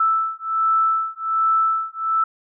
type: beating tone pair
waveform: sine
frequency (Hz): 1318.5 / 1319.8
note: E6 / E6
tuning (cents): 0 / +2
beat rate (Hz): 1.3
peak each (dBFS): -20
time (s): 0-2.24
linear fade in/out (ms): 5
effects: none